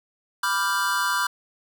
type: chord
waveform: square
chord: G dominant seventh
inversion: first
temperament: equal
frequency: 987.8 / 1174.7 / 1396.9 / 1568 Hz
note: B5 / D6 / F6 / G6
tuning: 0 / 0 / 0 / 0 cents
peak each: -28 dBFS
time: 0.43-1.27 s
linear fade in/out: 5 ms
effects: none